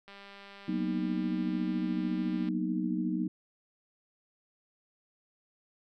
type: click train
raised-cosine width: 0.3 ms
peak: -34 dBFS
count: 480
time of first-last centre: 0.08-2.487 s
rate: 199 Hz
type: chord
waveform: sine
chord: B major seventh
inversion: second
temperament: equal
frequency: 185 / 233.1 / 246.9 / 311.1 Hz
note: F#3 / A#3 / B3 / D#4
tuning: 0 / 0 / 0 / 0 cents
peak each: -33 / -36 / -36 / -33 dBFS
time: 0.68-3.28 s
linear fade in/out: 5 ms
effects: none